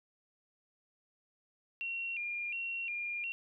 sine tone with vibrato, 2567 Hz, E7, 47 cents flat, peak -35 dBFS, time 1.81-3.32 s, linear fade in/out 0 ms, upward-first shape square, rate 1.4 Hz, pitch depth 110 cents each way, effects none

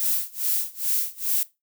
violet noise with tremolo, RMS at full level -22 dBFS, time 0-1.43 s, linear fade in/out 0 ms, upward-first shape sine, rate 2.4 Hz, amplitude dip 95%, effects noise-tail reverb RT60 0.2 s tail -17 dB re dry

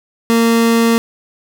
30% pulse tone, 230 Hz, A#3, 23 cents flat, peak -7 dBFS, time 0.3-0.98 s, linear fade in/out 0 ms, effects none

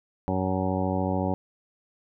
harmonic tone, 93.7 Hz, F#2, 22 cents sharp, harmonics 1 / 2 / 3 / 4 / 5 / 6 / 8 / 9 / 10, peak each -30 / -29 / -31 / -35 / -36 / -32 / -34 / -35 / -39 dBFS, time 0.28-1.34 s, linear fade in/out 0 ms, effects none

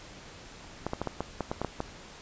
clicks, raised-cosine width 1 ms, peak -16 dBFS, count 10, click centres 0.866 / 0.934 / 1.016 / 1.073 / 1.206 / 1.407 / 1.515 / 1.616 / 1.647 / 1.804 s, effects pink hiss -48 dBFS RMS until 2.21 s + resampled to 16000 Hz

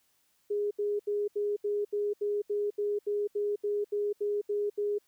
sine tone bursts, 412.3 Hz, G#4, 13 cents flat, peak -27 dBFS, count 16, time 0.5-4.985 s, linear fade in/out 10 ms, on 210 ms, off 75 ms, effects white hiss -71 dBFS RMS until 5.07 s

